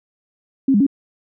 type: tone with pitch steps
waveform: sine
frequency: 269.5 / 203.5 / 277.1 Hz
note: C#4 / G#3 / C#4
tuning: -49 / -35 / -1 cents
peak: -11 dBFS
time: 0.68-0.866 s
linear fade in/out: 5 ms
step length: 62 ms
effects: none